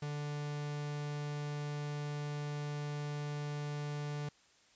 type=tone; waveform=45% pulse; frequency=146.83 Hz; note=D3; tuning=in tune; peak=-37 dBFS; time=0.02-4.29 s; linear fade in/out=5 ms; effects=white hiss -66 dBFS RMS until 4.75 s + resampled to 16000 Hz